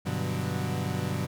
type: chord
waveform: 35% pulse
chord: G major seventh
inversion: none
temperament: equal with one note detuned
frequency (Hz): 98 / 123.47 / 146.83 / 183.83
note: G2 / B2 / D3 / F#3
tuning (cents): 0 / 0 / 0 / -11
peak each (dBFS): -32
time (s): 0.05-1.27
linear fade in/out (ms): 20
effects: none